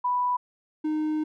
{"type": "tone pair in turn", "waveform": ["sine", "triangle"], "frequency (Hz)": [987.8, 308.1], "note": ["B5", "D#4"], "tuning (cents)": [0, -17], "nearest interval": "octave + minor sixth", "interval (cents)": 2017, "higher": "first", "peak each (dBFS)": -22, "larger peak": "neither", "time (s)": [[0.04, 0.37], [0.84, 1.24]], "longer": "second", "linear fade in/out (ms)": 10, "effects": []}